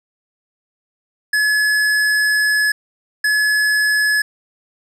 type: tone pair in turn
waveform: square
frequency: 1704 / 1704 Hz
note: G#6 / G#6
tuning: +44 / +44 cents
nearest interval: unison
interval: 0 cents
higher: neither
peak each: -14 dBFS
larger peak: neither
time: 1.33-2.72 / 3.24-4.22 s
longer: first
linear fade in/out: 5 ms
effects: low-pass 11000 Hz 12 dB/octave + 9-bit